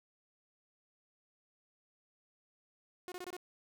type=tone bursts; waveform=sawtooth; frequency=361.1 Hz; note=F#4; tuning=42 cents flat; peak=-38 dBFS; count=5; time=3.08-3.366 s; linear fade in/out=0 ms; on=38 ms; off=24 ms; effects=none